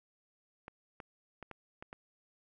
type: clicks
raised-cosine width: 0.5 ms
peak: -30 dBFS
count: 6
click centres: 0.681 / 1.002 / 1.427 / 1.513 / 1.825 / 1.929 s
effects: none

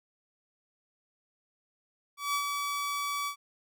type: tone with ADSR envelope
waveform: sawtooth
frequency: 1145 Hz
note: D6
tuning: 44 cents flat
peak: -23 dBFS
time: 2.17-3.36 s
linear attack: 170 ms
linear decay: 83 ms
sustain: -4 dB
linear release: 89 ms
effects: none

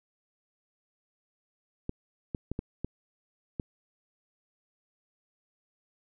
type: clicks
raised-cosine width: 3 ms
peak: -19 dBFS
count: 6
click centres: 1.894 / 2.348 / 2.516 / 2.591 / 2.846 / 3.598 s
effects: none

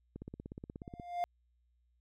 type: click train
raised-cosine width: 3 ms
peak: -31 dBFS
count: 15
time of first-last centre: 0.16-0.998 s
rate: 16.7 Hz
type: tone with exponential growth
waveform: triangle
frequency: 702 Hz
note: F5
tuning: 9 cents sharp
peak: -27 dBFS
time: 0.82-1.24 s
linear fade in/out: 0 ms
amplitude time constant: 90 ms
effects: added 60 Hz sine -70 dBFS peak until 2 s

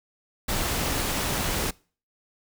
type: noise with amplitude modulation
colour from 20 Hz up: pink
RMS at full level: -25 dBFS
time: 0.48-1.71 s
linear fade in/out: 10 ms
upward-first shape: sine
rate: 296 Hz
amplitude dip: 40%
effects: noise-tail reverb RT60 0.4 s tail -24 dB re dry

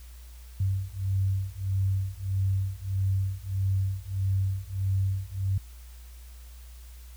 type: beating tone pair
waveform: sine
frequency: 95.6 / 97.2 Hz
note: G2 / G2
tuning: -43 / -14 cents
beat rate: 1.6 Hz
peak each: -28 dBFS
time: 0.6-5.58 s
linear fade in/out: 5 ms
effects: added 60 Hz sine -43 dBFS peak until 7.16 s + white hiss -56 dBFS RMS until 7.16 s

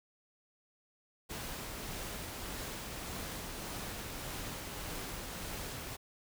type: noise with tremolo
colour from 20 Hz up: pink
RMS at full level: -41 dBFS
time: 1.29-5.97 s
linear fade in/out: 20 ms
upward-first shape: triangle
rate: 1.7 Hz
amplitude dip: 25%
effects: none

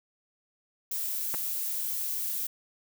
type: noise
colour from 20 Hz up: violet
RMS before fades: -32 dBFS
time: 0.91-2.47 s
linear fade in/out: 5 ms
type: clicks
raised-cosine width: 0.5 ms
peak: -22 dBFS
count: 2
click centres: 1.34 / 1.346 s
effects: none

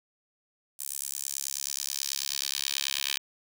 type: tone with high-pass filter sweep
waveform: 10% pulse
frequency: 69.3 Hz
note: C#2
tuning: in tune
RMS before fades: -33 dBFS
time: 0.79-3.18 s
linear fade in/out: 5 ms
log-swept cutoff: 9000 to 3100 Hz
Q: 1.6
effects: none

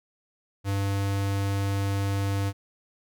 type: tone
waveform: square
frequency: 99 Hz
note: G2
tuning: 18 cents sharp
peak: -25 dBFS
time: 0.64-2.53 s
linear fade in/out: 50 ms
effects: none

